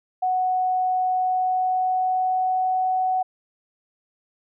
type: tone with pitch glide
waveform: sine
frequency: 740 to 745.6 Hz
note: F#5 to F#5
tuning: 0 to +13 cents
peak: -19 dBFS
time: 0.22-3.23 s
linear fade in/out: 10 ms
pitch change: +13 cents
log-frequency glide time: 1.14-2.93 s
effects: none